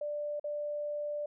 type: tone with dropouts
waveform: sine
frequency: 590 Hz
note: D5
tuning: 8 cents sharp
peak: -33 dBFS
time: 0.01-1.26 s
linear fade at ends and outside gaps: 5 ms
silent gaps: 0.397-0.441 s
effects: none